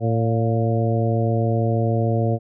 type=harmonic tone with a mistuned harmonic; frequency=113.5 Hz; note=A#2; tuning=46 cents flat; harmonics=1 / 2 / 3 / 4 / 5 / 6; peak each=-19 / -26 / -28 / -27 / -27 / -29 dBFS; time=0-2.39 s; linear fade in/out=50 ms; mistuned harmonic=6; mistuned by=+51 cents; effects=none